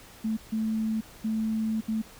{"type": "tone bursts at uneven times", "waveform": "sine", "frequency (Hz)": 220, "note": "A3", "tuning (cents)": 0, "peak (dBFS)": -25, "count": 4, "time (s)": [[0.24, 0.37], [0.52, 1.01], [1.24, 1.81], [1.88, 2.02]], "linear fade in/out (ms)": 10, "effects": ["pink hiss -50 dBFS RMS until 2.19 s"]}